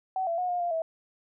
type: tone with pitch steps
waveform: sine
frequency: 755 / 674 / 725 / 711 / 696 / 650 Hz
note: F#5 / E5 / F#5 / F5 / F5 / E5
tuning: +35 / +38 / -35 / +31 / -6 / -24 cents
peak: -26 dBFS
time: 0.16-0.82 s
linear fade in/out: 2 ms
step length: 110 ms
effects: none